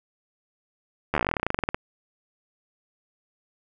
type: slowing click train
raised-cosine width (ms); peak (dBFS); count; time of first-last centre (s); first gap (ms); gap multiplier
0.5; -8; 22; 1.14-1.745; 12; 1.08
effects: none